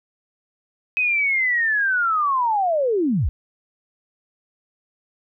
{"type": "linear sweep", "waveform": "sine", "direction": "down", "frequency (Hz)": [2546, 46.25], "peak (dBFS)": -17, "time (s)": [0.97, 3.29], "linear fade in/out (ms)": 0, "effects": []}